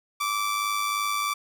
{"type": "tone with amplitude modulation", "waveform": "sawtooth", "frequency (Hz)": 1164, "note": "D6", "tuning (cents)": -16, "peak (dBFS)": -19, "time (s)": [0.2, 1.34], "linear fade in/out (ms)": 10, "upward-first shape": "sine", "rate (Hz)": 103, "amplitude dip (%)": 45, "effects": []}